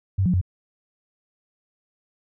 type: tone with pitch steps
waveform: sine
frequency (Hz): 96.3 / 179.1 / 91.3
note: G2 / F3 / F#2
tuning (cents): -30 / +44 / -23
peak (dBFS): -17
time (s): 0.18-0.414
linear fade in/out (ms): 10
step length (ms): 78
effects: none